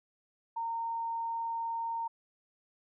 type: tone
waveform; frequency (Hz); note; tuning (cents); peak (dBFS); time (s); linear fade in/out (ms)
sine; 919; A#5; -25; -32; 0.56-2.08; 10
effects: none